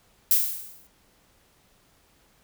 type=noise with exponential decay; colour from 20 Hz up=violet; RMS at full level=-17 dBFS; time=0.31-0.87 s; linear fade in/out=1 ms; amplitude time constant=120 ms; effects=pink hiss -62 dBFS RMS until 2.43 s